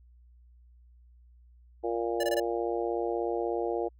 harmonic tone, 116.54 Hz, A#2, in tune, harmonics 3 / 4 / 5 / 6 / 7, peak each -32 / -32 / -37 / -36 / -39 dBFS, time 1.83-3.89 s, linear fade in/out 20 ms
square tone bursts, 580 Hz, D5, 22 cents flat, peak -27 dBFS, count 4, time 2.2-2.4 s, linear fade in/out 5 ms, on 35 ms, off 20 ms
effects added 60 Hz sine -54 dBFS peak until 3.99 s

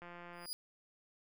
click train, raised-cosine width 0.5 ms, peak -36 dBFS, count 77, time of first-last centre 0.02-0.457 s, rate 174 Hz
sawtooth tone with exponential growth, 4898 Hz, D#8, 28 cents flat, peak -33 dBFS, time 0.33-0.53 s, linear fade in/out 0 ms, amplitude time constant 43 ms
effects none

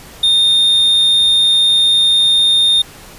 triangle tone, 3652 Hz, A#7, 36 cents flat, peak -7 dBFS, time 0.23-2.82 s, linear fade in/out 5 ms, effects pink hiss -37 dBFS RMS until 3.18 s + resampled to 32000 Hz

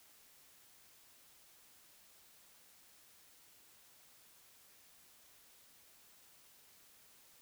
silence, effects white hiss -64 dBFS RMS until 7.41 s

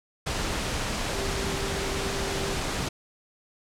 sine tone in noise, 392 Hz, G4, in tune, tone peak -34 dBFS, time 1.14-2.57 s, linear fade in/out 10 ms, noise pink, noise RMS -29 dBFS, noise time 0.26-2.89 s, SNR -8 dB, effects low-pass 8000 Hz 12 dB/octave

